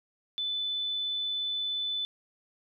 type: tone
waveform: sine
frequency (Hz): 3503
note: A7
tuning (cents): -8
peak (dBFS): -29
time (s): 0.38-2.05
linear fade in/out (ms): 0
effects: none